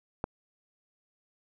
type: click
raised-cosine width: 1 ms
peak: -16 dBFS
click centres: 0.241 s
effects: none